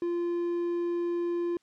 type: tone with hard clipping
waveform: triangle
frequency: 345.7 Hz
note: F4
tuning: 18 cents flat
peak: -28 dBFS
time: 0.02-1.57 s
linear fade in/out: 2 ms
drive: 6 dB
effects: white hiss -71 dBFS RMS until 1.62 s + low-pass 6000 Hz 12 dB/octave